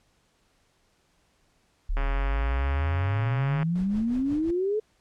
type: exponential sweep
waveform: sine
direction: up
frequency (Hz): 34.65 to 440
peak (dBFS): -23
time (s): 1.89-4.8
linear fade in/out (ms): 10
type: click train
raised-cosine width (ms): 0.5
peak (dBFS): -19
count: 230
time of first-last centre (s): 1.97-3.629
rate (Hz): 138
type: noise with tremolo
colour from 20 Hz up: brown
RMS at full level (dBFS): -37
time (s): 3.75-4.51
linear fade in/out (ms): 5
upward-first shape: triangle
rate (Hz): 5.6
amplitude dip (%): 85
effects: pink hiss -67 dBFS RMS until 5 s + low-pass 9000 Hz 12 dB/octave